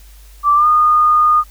sine tone with pitch glide, 1168 to 1224.7 Hz, D6 to D#6, -10 to -28 cents, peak -8 dBFS, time 0.43-1.44 s, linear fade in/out 50 ms, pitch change +82 cents, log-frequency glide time 0.55-0.67 s, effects added 50 Hz sine -38 dBFS peak until 1.5 s + white hiss -48 dBFS RMS until 1.5 s

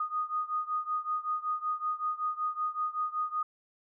sine beating tone pair, 1236 / 1241.3 Hz, D#6 / D#6, -12 / -4 cents, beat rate 5.3 Hz, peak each -32 / -34 dBFS, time 0-3.43 s, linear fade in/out 5 ms, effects none

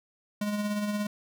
square tone with tremolo, 207.7 Hz, G#3, in tune, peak -27 dBFS, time 0.41-1.07 s, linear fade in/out 5 ms, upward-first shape sine, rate 17 Hz, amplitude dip 40%, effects none

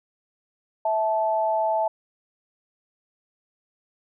sine tone pair together, 653.3 / 872 Hz, E5 / A5, -16 / -16 cents, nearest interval perfect fourth, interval 500 cents, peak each -23 dBFS, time 0.85-1.88 s, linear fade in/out 5 ms, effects none

